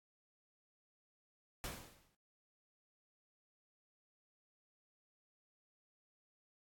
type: noise with exponential decay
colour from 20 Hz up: pink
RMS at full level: -41 dBFS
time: 1.64-2.15 s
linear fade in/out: 0 ms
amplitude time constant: 110 ms
effects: noise-tail reverb RT60 0.3 s tail -26 dB re dry + AAC 64 kbps